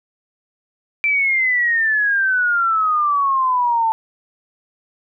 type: exponential sweep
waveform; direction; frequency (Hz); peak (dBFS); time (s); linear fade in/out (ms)
sine; down; 2349 to 884; -14; 1.04-3.92; 0
effects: none